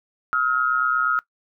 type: tone pair together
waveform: sine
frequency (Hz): 1283.7 / 1412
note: E6 / F6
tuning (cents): -46 / +19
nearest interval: major second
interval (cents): 165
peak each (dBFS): -21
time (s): 0.33-1.19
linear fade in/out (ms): 0
effects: noise-tail reverb RT60 0.1 s tail -20 dB re dry